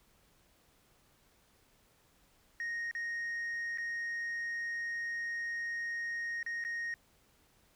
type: tone with dropouts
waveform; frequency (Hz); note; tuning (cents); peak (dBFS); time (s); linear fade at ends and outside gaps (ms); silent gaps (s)
sine; 1864.7; A#6; 0; -32; 2.6-6.94; 1; 2.912-2.95 / 3.775-3.783 / 6.429-6.463 / 6.64-6.649
effects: tanh soft clip ceiling -34 dBFS + pink hiss -68 dBFS RMS until 7.75 s